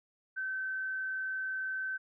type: tone with frequency modulation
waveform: sine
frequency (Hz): 1537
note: G6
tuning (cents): -35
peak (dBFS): -33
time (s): 0.36-1.98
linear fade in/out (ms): 20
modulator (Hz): 42.1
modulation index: 0.23
effects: none